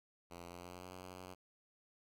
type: tone with pitch glide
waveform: 5% pulse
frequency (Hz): 86.7 to 91.64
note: F2 to F#2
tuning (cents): -12 to -16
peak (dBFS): -38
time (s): 0.3-1.35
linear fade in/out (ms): 20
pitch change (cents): +96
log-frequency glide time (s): 0.45-0.92
effects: none